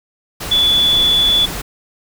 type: tone in noise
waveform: sine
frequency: 3444 Hz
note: A7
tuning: 38 cents flat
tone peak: -10 dBFS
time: 0.51-1.46 s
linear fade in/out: 10 ms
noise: pink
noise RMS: -25 dBFS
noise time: 0.4-1.62 s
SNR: +12 dB
effects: none

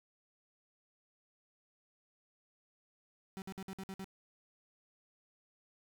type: tone bursts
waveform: 35% pulse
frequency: 191.7 Hz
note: G3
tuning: 38 cents flat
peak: -40 dBFS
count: 7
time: 3.37-4.043 s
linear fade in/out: 0 ms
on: 49 ms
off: 55 ms
effects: none

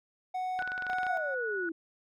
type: tone with tremolo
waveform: triangle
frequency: 740 Hz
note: F#5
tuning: in tune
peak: -29 dBFS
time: 0.34-1.35 s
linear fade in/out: 10 ms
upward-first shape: square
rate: 1.8 Hz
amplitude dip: 75%
type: tone with pitch glide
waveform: sine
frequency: 1480 to 1468.1 Hz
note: F#6 to F#6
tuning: 0 to -14 cents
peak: -33 dBFS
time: 0.59-1.69 s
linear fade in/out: 2 ms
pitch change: -14 cents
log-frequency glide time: 0.74-0.99 s
type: clicks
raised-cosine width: 0.3 ms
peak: -25 dBFS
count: 12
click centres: 0.591 / 0.624 / 0.676 / 0.719 / 0.779 / 0.823 / 0.867 / 0.9 / 0.932 / 0.985 / 1.032 / 1.067 s
type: exponential sweep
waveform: sine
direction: down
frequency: 740 to 319 Hz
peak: -33 dBFS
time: 1.08-1.72 s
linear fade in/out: 5 ms
effects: none

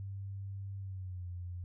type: tone with pitch glide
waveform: sine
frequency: 98 to 88.83 Hz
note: G2 to F2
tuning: 0 to +30 cents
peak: -39 dBFS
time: 0-1.64 s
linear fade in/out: 0 ms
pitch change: -170 cents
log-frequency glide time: 0.78-1.26 s
effects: none

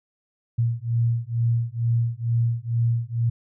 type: beating tone pair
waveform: sine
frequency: 115.9 / 118.1 Hz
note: A#2 / A#2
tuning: -10 / +23 cents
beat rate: 2.2 Hz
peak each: -23 dBFS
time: 0.58-3.3 s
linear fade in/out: 10 ms
effects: none

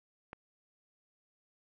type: click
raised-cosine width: 0.5 ms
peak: -28 dBFS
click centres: 0.331 s
effects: none

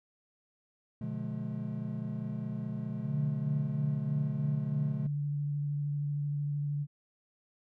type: chord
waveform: triangle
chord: B diminished seventh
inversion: none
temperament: just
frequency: 123.47 / 148.16 / 177.8 / 213.4 Hz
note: B2 / D3 / F3 / Ab3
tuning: 0 / +16 / +31 / +47 cents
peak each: -37 / -38 / -40 / -36 dBFS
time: 1.01-5.07 s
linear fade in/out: 5 ms
type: tone with vibrato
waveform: sine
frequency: 145 Hz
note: D3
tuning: 22 cents flat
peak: -30 dBFS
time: 3.01-6.87 s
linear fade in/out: 50 ms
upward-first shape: triangle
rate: 13 Hz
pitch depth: 18 cents each way
effects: none

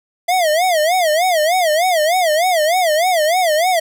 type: tone with vibrato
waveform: square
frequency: 672 Hz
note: E5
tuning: 33 cents sharp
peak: -13 dBFS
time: 0.28-3.8 s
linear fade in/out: 10 ms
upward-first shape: sine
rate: 3.3 Hz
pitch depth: 190 cents each way
effects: none

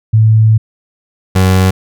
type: tone pair in turn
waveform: sine / 30% pulse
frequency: 110 / 93.7 Hz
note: A2 / F#2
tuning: 0 / +22 cents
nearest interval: minor third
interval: 278 cents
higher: first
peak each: -4 dBFS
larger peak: neither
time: 0.13-0.58 / 1.35-1.71 s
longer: first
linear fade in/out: 10 ms
effects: none

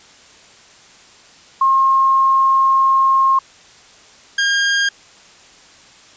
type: tone pair in turn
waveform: sine / sawtooth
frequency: 1072 / 1614.8 Hz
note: C6 / G#6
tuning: +42 / -49 cents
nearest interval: perfect fifth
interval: 709 cents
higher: second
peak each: -10 dBFS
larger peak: neither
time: 1.61-3.39 / 4.38-4.89 s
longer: first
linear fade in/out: 5 ms
effects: white hiss -45 dBFS RMS until 6.16 s + resampled to 16000 Hz

